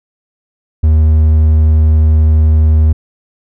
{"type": "tone", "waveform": "triangle", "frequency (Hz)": 77.9, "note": "D#2", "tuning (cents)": 3, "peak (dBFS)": -3, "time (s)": [0.83, 2.93], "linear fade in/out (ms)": 10, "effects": []}